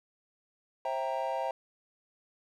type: chord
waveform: triangle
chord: C dominant seventh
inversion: none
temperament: equal with one note detuned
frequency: 531.5 / 659.3 / 784 / 932.3 Hz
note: C5 / E5 / G5 / Bb5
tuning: +27 / 0 / 0 / 0 cents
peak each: -34 dBFS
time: 0.85-1.51 s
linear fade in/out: 2 ms
effects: none